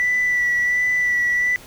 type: tone with vibrato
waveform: sine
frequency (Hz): 1967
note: B6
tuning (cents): -7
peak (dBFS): -15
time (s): 0-1.56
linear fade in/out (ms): 0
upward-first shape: sine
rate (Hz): 1.4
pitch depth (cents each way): 20
effects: tanh soft clip ceiling -13 dBFS + pink hiss -43 dBFS RMS until 1.66 s